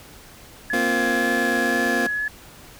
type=tone with vibrato; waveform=sine; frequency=1700 Hz; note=G#6; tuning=40 cents sharp; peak=-22 dBFS; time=0.7-2.28 s; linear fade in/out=2 ms; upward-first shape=sine; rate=2 Hz; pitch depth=16 cents each way
type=chord; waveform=25% pulse; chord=Bb suspended second; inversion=none; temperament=just; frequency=233.1 / 262.2 / 349.6 Hz; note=Bb3 / C4 / F4; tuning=0 / +4 / +2 cents; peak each=-22 / -22 / -23 dBFS; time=0.73-2.07 s; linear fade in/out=5 ms
effects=pink hiss -45 dBFS RMS until 2.79 s